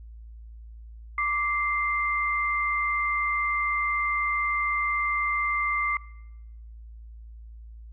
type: tone pair together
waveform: sine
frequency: 1171 / 2089 Hz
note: D6 / C7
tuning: -5 / -3 cents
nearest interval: minor seventh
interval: 1002 cents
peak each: -26 dBFS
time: 1.18-5.97 s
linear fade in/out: 2 ms
effects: noise-tail reverb RT60 0.9 s tail -21 dB re dry + added 56 Hz sine -41 dBFS peak until 7.92 s